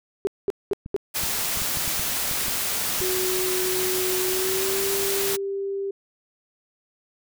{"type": "tone bursts", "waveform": "sine", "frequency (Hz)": 397.2, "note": "G4", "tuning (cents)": 23, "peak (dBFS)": -19, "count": 4, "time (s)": [0.25, 0.964], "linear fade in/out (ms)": 0, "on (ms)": 21, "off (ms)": 210}
{"type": "clicks", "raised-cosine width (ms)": 5, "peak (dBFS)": -23, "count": 10, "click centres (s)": [0.861, 1.236, 1.573, 1.619, 1.772, 1.878, 1.995, 2.313, 2.482, 3.005]}
{"type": "noise", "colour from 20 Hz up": "white", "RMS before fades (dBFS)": -26, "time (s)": [1.14, 5.37], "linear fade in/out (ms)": 20}
{"type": "tone with pitch glide", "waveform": "sine", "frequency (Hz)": [370, 394.3], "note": ["F#4", "G4"], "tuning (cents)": [0, 10], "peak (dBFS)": -25, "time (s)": [3.01, 5.91], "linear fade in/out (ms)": 5, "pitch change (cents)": 110, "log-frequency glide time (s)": [4.29, 4.89]}
{"effects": []}